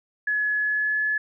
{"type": "tone with pitch glide", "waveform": "sine", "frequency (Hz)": [1698, 1712.8], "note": ["G#6", "A6"], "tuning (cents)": [38, -47], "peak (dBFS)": -21, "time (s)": [0.27, 1.18], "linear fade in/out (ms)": 5, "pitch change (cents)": 15, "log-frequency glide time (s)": [0.56, 1], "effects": []}